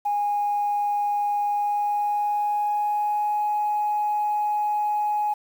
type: tone with pitch glide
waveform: sine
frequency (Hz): 823 to 837.4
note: G#5 to G#5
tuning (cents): -16 to +14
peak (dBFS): -20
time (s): 0.05-5.34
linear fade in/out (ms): 10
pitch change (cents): +30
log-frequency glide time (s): 1.47-3.44
effects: tanh soft clip ceiling -16 dBFS + 8-bit

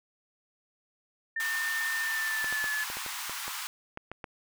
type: tone with pitch glide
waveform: sine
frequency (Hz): 1800 to 1720.7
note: A6 to A6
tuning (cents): +39 to -39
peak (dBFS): -29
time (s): 1.36-2.84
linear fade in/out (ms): 5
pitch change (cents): -78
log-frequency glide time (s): 2.02-2.71
type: high-pass noise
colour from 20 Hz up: pink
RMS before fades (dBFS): -37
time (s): 1.4-3.67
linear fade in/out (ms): 0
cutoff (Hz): 900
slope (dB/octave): 48
type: clicks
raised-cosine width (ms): 0.5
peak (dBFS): -23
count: 11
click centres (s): 2.444 / 2.526 / 2.642 / 2.901 / 2.97 / 3.063 / 3.296 / 3.48 / 3.974 / 4.116 / 4.242
effects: none

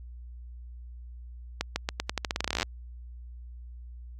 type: accelerating click train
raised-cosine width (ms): 0.2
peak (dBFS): -10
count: 21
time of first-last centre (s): 1.61-2.629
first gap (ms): 150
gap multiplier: 0.86
effects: added 60 Hz sine -41 dBFS peak until 4.19 s + AAC 64 kbps

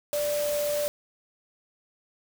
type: tone in noise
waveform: sine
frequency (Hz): 587.3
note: D5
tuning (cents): 0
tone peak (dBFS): -25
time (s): 0.13-0.88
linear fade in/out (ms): 0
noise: white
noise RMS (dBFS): -35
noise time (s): 0.13-0.88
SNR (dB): +7
effects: none

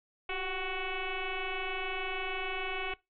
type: tone with frequency modulation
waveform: sine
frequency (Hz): 1108.7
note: C#6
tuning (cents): 0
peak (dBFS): -32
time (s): 0.29-2.94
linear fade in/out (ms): 5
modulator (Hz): 374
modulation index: 4.7
effects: noise-tail reverb RT60 0.2 s tail -20 dB re dry

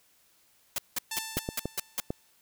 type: noise bursts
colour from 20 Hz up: white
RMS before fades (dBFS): -30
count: 7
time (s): 0.76-2.001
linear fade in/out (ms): 2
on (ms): 23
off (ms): 180
type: tone with exponential decay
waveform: 5% pulse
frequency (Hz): 886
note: A5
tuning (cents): +12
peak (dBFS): -20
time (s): 1.11-2.31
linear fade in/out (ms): 5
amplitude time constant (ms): 260
type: clicks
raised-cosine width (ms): 2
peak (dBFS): -17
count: 4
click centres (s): 1.37 / 1.489 / 1.656 / 2.105
effects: white hiss -65 dBFS RMS until 2.41 s

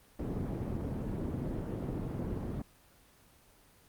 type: low-pass noise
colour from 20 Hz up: white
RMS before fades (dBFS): -36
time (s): 0.19-2.62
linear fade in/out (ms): 5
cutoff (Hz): 270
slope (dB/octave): 12
effects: pink hiss -62 dBFS RMS until 3.88 s + Opus 24 kbps

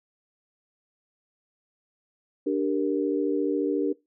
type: chord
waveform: sine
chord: G minor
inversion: second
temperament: equal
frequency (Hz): 293.7 / 392 / 466.2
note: D4 / G4 / Bb4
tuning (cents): 0 / 0 / 0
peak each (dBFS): -25 / -28 / -28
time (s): 2.46-3.93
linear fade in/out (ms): 10
effects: noise-tail reverb RT60 0.2 s tail -20 dB re dry

